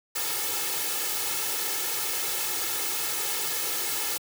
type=noise with comb filter; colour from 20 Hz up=white; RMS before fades=-29 dBFS; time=0.15-4.18 s; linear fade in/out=10 ms; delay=2.3 ms; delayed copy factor=+0.9; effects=high-pass 150 Hz 12 dB/octave